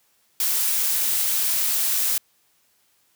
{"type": "noise", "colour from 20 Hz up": "blue", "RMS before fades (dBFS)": -22, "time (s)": [0.4, 2.18], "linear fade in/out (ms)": 2, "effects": ["white hiss -64 dBFS RMS until 3.15 s", "high-pass 60 Hz 12 dB/octave"]}